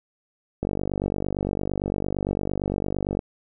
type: click train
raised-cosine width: 2 ms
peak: -12 dBFS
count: 126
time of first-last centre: 0.63-3.191 s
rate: 48.8 Hz
effects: none